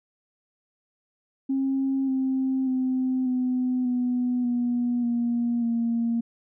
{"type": "tone with pitch steps", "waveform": "sine", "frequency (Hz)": [269, 263.5, 258, 252.7, 247.5, 242.4, 237.4, 232.6], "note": ["C4", "C4", "C4", "B3", "B3", "B3", "A#3", "A#3"], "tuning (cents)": [48, 12, -24, 40, 4, -32, 32, -4], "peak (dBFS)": -21, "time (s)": [1.49, 6.21], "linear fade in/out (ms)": 10, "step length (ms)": 590, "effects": ["tanh soft clip ceiling -17 dBFS"]}